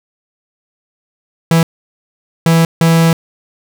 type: tone bursts at uneven times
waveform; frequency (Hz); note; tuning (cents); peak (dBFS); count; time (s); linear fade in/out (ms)
45% pulse; 164.81; E3; 0; -7; 3; 1.51-1.63 / 2.46-2.65 / 2.81-3.13; 2
effects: none